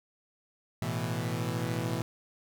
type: chord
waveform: sawtooth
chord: A suspended second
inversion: none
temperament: equal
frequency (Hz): 110 / 123.47 / 164.81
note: A2 / B2 / E3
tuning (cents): 0 / 0 / 0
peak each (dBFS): -31 / -30 / -31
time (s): 0.82-2.02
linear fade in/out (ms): 0
effects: none